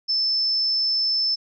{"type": "tone", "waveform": "sine", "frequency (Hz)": 5274, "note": "E8", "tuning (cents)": 0, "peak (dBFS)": -19, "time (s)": [0.08, 1.36], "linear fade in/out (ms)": 20, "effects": []}